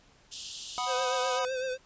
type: high-pass noise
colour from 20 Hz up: pink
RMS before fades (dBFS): -39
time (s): 0.31-1.4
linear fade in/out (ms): 20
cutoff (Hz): 2800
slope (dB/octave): 96
type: chord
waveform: square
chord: B major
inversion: second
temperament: equal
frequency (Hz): 740 / 987.8 / 1244.5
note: F#5 / B5 / D#6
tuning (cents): 0 / 0 / 0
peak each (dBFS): -35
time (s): 0.78-1.45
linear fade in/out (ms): 0
type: tone with vibrato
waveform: square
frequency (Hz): 517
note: C5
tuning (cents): -21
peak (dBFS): -31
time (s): 0.86-1.78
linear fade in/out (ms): 50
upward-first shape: triangle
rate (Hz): 7.9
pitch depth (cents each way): 51
effects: pink hiss -61 dBFS RMS until 1.85 s + resampled to 16000 Hz